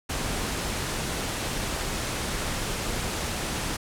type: low-pass noise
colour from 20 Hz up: pink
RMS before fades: -30 dBFS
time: 0.09-3.77 s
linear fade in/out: 10 ms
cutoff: 11000 Hz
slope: 24 dB/octave
effects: none